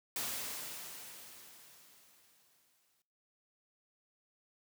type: noise with exponential decay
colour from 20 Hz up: white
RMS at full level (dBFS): -37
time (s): 0.16-3.02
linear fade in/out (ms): 1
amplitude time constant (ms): 620
effects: noise-tail reverb RT60 0.4 s tail -19 dB re dry + high-pass 100 Hz 12 dB/octave